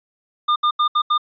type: tone bursts at uneven times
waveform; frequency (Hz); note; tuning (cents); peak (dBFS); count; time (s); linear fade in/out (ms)
square; 1208; D6; +48; -15; 5; 0.48-0.56 / 0.63-0.71 / 0.79-0.88 / 0.95-1.02 / 1.1-1.18; 10
effects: resampled to 11025 Hz